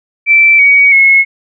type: tone with pitch steps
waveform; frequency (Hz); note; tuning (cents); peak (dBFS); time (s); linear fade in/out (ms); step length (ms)
sine; 2332 / 2254 / 2178; D7 / C#7 / C#7; -13 / +28 / -31; -3; 0.26-1.25; 50; 330
effects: none